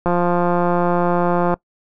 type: click train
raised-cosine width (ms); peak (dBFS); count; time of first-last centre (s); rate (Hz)
1; -5; 260; 0.06-1.54; 175
effects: noise-tail reverb RT60 0.1 s tail -22 dB re dry

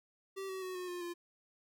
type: tone with pitch steps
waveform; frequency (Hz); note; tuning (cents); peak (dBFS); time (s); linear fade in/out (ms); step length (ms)
square; 387.4 / 379 / 370.8 / 362.7 / 354.8 / 347.1; G4 / F#4 / F#4 / F#4 / F4 / F4; -20 / +42 / +4 / -34 / +27 / -11; -40; 0.36-1.14; 20; 130
effects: none

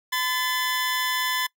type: tone pair together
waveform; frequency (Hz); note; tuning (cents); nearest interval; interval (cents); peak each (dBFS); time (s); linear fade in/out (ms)
20% pulse; 1016.3 / 1740; B5 / A6; +49 / -20; major sixth; 931; -21; 0.12-1.47; 10
effects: noise-tail reverb RT60 0.1 s tail -22 dB re dry

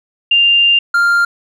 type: tone pair in turn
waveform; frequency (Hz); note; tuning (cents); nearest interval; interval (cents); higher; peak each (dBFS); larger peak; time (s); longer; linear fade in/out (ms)
sine / triangle; 2794 / 1396.2; F7 / F6; 0 / -1; octave; 1201; first; -7; neither; 0.31-0.79 / 0.94-1.25; first; 5
effects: none

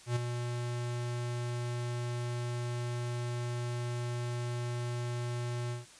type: tone with ADSR envelope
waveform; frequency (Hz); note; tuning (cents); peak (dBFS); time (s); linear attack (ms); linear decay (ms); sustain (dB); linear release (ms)
square; 120.8; B2; -38; -27; 0.06-5.86; 100; 12; -7; 150
effects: white hiss -55 dBFS RMS until 5.99 s + resampled to 22050 Hz

